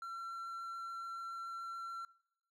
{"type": "tone with vibrato", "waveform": "triangle", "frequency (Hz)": 1357, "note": "E6", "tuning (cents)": 50, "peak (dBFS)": -40, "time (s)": [0.02, 2.05], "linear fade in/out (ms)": 2, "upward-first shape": "triangle", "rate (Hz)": 7, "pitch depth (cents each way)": 8, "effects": ["noise-tail reverb RT60 0.8 s tail -22 dB re dry"]}